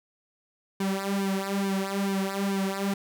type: tone with flanger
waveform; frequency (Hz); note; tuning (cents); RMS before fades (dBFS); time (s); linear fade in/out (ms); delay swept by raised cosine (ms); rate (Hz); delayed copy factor
sawtooth; 195.7; G3; -3; -28; 0.8-2.94; 5; 1.5 to 4.8; 2.3; -1
effects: none